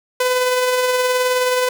sawtooth tone with tremolo, 503 Hz, B4, 32 cents sharp, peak -10 dBFS, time 0.2-1.69 s, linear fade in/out 5 ms, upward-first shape sine, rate 19 Hz, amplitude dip 30%, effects none

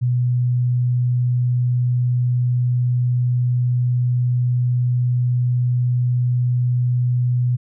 sine tone, 123.47 Hz, B2, in tune, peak -15 dBFS, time 0.01-7.57 s, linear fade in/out 20 ms, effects none

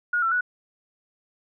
sine tone with pitch steps, 1440 / 1345 / 1471 Hz, F#6 / E6 / F#6, -47 / +34 / -11 cents, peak -20 dBFS, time 0.13-0.409 s, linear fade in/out 5 ms, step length 93 ms, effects none

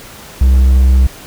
triangle tone, 64.7 Hz, C2, 19 cents flat, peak -3 dBFS, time 0.41-1.07 s, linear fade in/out 5 ms, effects pink hiss -34 dBFS RMS until 1.26 s

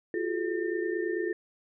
sine tone cluster, 345 / 374.1 / 429.5 / 1806 Hz, F4 / F#4 / A4 / A6, -21 / +19 / -42 / +45 cents, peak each -31 / -34 / -33 / -38 dBFS, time 0.14-1.33 s, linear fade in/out 2 ms, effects none

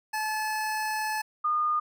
25% pulse / sine tone pair in turn, 863 / 1220.5 Hz, A5 / D#6, -34 / -34 cents, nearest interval tritone, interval 600 cents, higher second, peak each -24 / -23 dBFS, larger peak second, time 0.13-1.22 / 1.44-1.8 s, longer first, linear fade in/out 10 ms, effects none

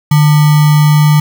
sine tone with sample-and-hold, 150.1 Hz, D3, 38 cents sharp, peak -4 dBFS, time 0.11-1.2 s, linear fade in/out 5 ms, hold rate 1050 Hz, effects none

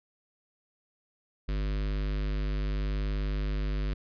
square tone with notch filter, 50.4 Hz, G1, 49 cents sharp, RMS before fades -30 dBFS, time 1.48-3.94 s, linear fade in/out 10 ms, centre 810 Hz, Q 1.2, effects resampled to 11025 Hz

